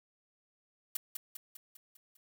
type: noise with echo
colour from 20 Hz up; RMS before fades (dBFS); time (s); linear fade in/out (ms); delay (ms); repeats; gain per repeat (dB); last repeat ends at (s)
blue; -33; 0.95-0.97; 5; 200; 6; -5; 2.17
effects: none